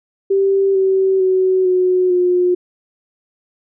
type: tone with pitch steps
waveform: sine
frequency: 390.8 / 382.5 / 374.4 / 366.5 / 358.8 Hz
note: G4 / G4 / F#4 / F#4 / F4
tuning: -5 / -42 / +20 / -16 / +47 cents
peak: -11 dBFS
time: 0.3-2.55 s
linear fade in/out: 10 ms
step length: 450 ms
effects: none